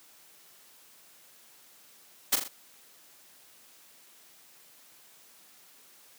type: noise with echo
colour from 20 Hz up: white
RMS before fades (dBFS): -23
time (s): 2.32-2.36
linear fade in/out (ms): 10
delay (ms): 41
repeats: 3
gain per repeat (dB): -6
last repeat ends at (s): 2.483
effects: white hiss -57 dBFS RMS until 6.18 s + high-pass 150 Hz 12 dB/octave